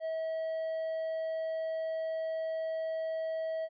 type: tone with hard clipping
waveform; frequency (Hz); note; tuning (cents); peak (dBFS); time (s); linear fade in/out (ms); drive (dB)
triangle; 644; E5; -41; -33; 0-3.69; 50; 6
effects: resampled to 11025 Hz